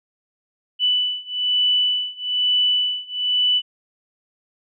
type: beating tone pair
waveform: sine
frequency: 2979 / 2980.1 Hz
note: F#7 / F#7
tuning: +11 / +12 cents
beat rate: 1.1 Hz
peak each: -21 / -20 dBFS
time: 0.79-3.62 s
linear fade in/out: 50 ms
effects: none